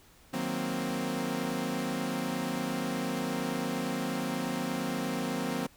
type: chord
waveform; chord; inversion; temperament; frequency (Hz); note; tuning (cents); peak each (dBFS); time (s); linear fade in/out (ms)
sawtooth; C half-diminished seventh; first; equal; 155.56 / 185 / 233.1 / 261.6; Eb3 / Gb3 / Bb3 / C4; 0 / 0 / 0 / 0; -36 / -33 / -32 / -30; 0.33-5.67; 10
effects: pink hiss -59 dBFS RMS until 5.76 s